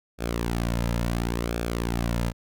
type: tone with flanger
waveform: sawtooth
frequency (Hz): 58.27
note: A#1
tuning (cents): 0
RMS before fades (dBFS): -27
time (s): 0.18-2.33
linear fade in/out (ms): 50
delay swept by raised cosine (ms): 1 to 2.7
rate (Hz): 0.71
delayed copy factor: -0.6
effects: none